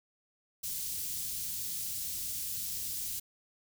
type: band-stop noise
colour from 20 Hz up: white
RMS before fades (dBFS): -37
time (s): 0.63-3.2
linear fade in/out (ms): 10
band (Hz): 150 to 4800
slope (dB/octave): 12
effects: none